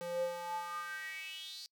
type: tone with high-pass filter sweep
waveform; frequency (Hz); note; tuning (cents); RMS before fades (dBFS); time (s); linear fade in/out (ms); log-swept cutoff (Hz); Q
square; 173.4; F3; -12; -41; 0.01-1.66; 0; 380 to 4700; 7
effects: noise-tail reverb RT60 0.1 s tail -26 dB re dry